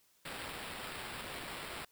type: noise with sample-and-hold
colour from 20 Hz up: white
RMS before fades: -44 dBFS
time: 0.25-1.85 s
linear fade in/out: 5 ms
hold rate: 6300 Hz
effects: white hiss -70 dBFS RMS until 1.91 s